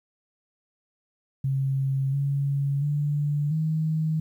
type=tone with pitch steps; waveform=sine; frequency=135.3 / 140.1 / 146.4 / 157.5 Hz; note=C#3 / C#3 / D3 / D#3; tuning=-42 / +19 / -5 / +21 cents; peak=-22 dBFS; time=1.44-4.2 s; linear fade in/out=5 ms; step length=690 ms; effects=10-bit